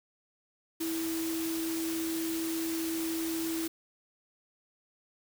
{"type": "tone in noise", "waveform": "sine", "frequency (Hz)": 327, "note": "E4", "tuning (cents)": -14, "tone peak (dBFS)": -31, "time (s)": [0.8, 3.68], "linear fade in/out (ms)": 10, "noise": "white", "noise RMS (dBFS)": -39, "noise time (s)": [0.8, 3.68], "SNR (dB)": 5, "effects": []}